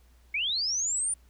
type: linear sweep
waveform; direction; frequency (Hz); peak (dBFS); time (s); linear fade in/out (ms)
sine; up; 2166 to 9397; -26; 0.34-1.14; 5
effects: added 60 Hz sine -56 dBFS peak until 1.29 s + pink hiss -66 dBFS RMS until 1.29 s